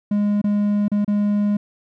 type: tone with dropouts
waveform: triangle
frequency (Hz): 206.1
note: G#3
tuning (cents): -13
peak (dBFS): -14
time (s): 0.11-1.57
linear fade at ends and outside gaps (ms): 5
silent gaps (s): 0.416-0.441 / 0.882-0.916 / 1.047-1.078
effects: none